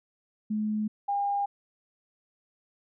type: tone pair in turn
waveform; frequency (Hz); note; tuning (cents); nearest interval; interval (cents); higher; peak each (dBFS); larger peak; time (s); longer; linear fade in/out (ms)
sine; 213.5 / 806.1; G#3 / G5; +48 / +48; octave + major seventh; 2300; second; -26 / -25; second; 0.5-0.88 / 1.08-1.46; neither; 10
effects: none

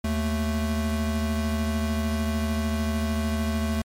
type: tone pair together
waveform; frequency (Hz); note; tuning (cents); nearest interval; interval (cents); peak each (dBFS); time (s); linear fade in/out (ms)
square; 77.78 / 220; D#2 / A3; 0 / 0; octave + tritone; 1800; -27; 0.04-3.82; 5
effects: MP3 64 kbps

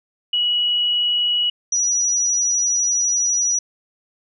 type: tone pair in turn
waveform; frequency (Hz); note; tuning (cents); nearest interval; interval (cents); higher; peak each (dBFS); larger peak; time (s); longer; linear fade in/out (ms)
sine; 2922 / 5844; F#7 / F#8; -22 / -22; octave; 1200; second; -16; neither; 0.33-1.5 / 1.72-3.59; second; 5
effects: none

